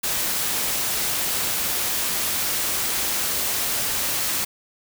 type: noise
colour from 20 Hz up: white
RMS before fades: -24 dBFS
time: 0.03-4.45 s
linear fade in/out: 10 ms
effects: none